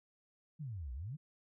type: exponential two-way sweep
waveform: sine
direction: down then up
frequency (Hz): 164.81 to 58.27 to 164.81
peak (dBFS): -40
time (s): 0.59-1.17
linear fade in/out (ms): 20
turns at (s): 0.93
effects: none